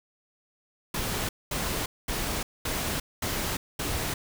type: noise bursts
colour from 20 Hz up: pink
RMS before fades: -30 dBFS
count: 6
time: 0.94-4.14 s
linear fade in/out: 5 ms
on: 350 ms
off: 220 ms
effects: none